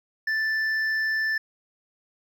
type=tone with hard clipping; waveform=triangle; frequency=1762 Hz; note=A6; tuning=2 cents sharp; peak=-24 dBFS; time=0.27-1.38 s; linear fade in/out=5 ms; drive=8 dB; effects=none